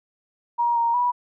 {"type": "tone with pitch steps", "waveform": "sine", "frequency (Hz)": [948, 933, 976], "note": ["A#5", "A#5", "B5"], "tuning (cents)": [29, 1, -21], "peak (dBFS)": -18, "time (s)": [0.58, 1.12], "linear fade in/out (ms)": 20, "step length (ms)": 180, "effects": []}